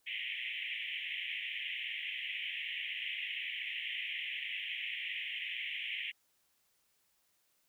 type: band-pass noise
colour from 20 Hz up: white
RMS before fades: -40 dBFS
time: 0.06-6.12 s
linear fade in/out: 20 ms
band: 1900 to 3200 Hz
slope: 96 dB/octave
effects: white hiss -75 dBFS RMS until 7.68 s